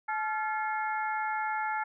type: harmonic tone with a mistuned harmonic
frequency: 431.7 Hz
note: A4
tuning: 33 cents flat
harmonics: 2 / 3 / 4 / 5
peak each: -31 / -35 / -38 / -40 dBFS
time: 0.08-1.84 s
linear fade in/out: 10 ms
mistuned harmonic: 3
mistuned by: +110 cents
effects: none